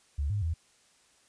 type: tone with pitch steps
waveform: sine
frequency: 71.5 / 102.9 / 82 Hz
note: D2 / G#2 / E2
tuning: -46 / -16 / -9 cents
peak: -27 dBFS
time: 0.18-0.54 s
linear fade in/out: 10 ms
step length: 120 ms
effects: white hiss -64 dBFS RMS until 1.28 s + resampled to 22050 Hz